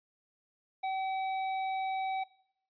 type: tone with tanh clipping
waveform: sine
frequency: 764 Hz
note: G5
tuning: 45 cents flat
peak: -33 dBFS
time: 0.83-2.24 s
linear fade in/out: 10 ms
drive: 13 dB
effects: noise-tail reverb RT60 0.7 s tail -21 dB re dry + resampled to 11025 Hz